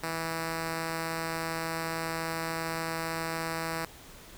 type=tone; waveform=5% pulse; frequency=163.5 Hz; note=E3; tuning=14 cents flat; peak=-20 dBFS; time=0.03-3.85 s; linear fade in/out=2 ms; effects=pink hiss -50 dBFS RMS until 4.37 s